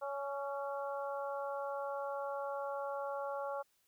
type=harmonic tone with a mistuned harmonic; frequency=280 Hz; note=C#4; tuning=18 cents sharp; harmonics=2 / 3 / 4 / 5; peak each=-39 / -43 / -45 / -47 dBFS; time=0.01-3.63 s; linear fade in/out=20 ms; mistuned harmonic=5; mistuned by=-31 cents; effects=white hiss -75 dBFS RMS until 3.87 s